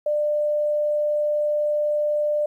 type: tone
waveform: sine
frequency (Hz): 596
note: D5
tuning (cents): +25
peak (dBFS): -19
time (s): 0.06-2.46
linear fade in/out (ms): 5
effects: 10-bit